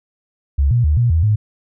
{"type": "tone with pitch steps", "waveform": "sine", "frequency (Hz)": [69.8, 120.3, 75.1, 119.8, 81.4, 106.5], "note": ["C#2", "B2", "D2", "A#2", "E2", "G#2"], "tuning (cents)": [13, -45, 39, 48, -21, 44], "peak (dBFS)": -11, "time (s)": [0.58, 1.36], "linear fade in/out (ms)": 10, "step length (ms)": 130, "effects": []}